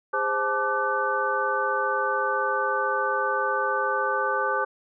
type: tone cluster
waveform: sine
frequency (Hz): 407.3 / 523 / 868 / 1176 / 1510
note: G#4 / C5 / A5 / D6 / F#6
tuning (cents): -34 / -1 / -24 / +2 / +35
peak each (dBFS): -32 / -29 / -29 / -27 / -28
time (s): 0.13-4.65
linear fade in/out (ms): 10
effects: none